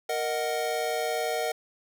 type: chord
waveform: square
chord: D# minor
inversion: second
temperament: equal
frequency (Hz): 466.2 / 622.3 / 740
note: A#4 / D#5 / F#5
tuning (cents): 0 / 0 / 0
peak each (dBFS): -32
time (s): 0.09-1.52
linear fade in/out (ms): 5
effects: none